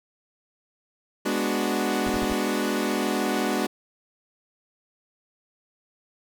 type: chord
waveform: sawtooth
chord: G# half-diminished seventh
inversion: none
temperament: equal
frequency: 207.7 / 246.9 / 293.7 / 370 Hz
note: G#3 / B3 / D4 / F#4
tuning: 0 / 0 / 0 / 0 cents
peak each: -25 dBFS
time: 1.25-3.67 s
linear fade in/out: 10 ms
type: noise bursts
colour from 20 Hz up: brown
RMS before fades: -33 dBFS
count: 4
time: 2.06-2.329 s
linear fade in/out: 0 ms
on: 32 ms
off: 47 ms
effects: none